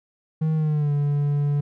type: tone with pitch glide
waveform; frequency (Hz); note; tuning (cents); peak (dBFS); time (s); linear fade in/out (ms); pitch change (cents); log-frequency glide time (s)
triangle; 157.7 to 144.61; D#3 to D3; +24 to -26; -17; 0.41-1.61; 10; -150; 0.55-0.92
effects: none